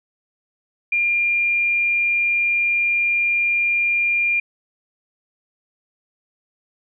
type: tone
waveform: sine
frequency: 2400 Hz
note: D7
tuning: 37 cents sharp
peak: -16 dBFS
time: 0.92-4.4 s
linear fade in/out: 5 ms
effects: none